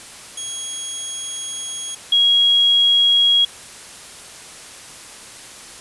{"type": "tone pair in turn", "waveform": ["5% pulse", "sine"], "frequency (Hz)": [3300, 3300], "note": ["G#7", "G#7"], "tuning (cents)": [-12, -12], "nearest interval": "unison", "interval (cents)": 0, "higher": "neither", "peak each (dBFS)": [-15, -11], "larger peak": "second", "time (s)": [[0.37, 1.95], [2.12, 3.45]], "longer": "first", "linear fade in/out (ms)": 5, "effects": ["white hiss -38 dBFS RMS until 5.8 s", "resampled to 24000 Hz"]}